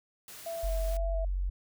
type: noise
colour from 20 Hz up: white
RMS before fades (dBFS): -47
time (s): 0.28-0.97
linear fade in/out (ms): 2
type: tone with vibrato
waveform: sine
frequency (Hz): 661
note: E5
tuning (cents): +5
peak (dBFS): -34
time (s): 0.46-1.25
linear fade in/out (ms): 5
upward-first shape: square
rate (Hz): 2.2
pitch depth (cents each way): 16
type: tone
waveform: sine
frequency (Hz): 46.25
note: F#1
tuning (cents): 0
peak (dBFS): -28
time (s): 0.63-1.5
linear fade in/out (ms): 10
effects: none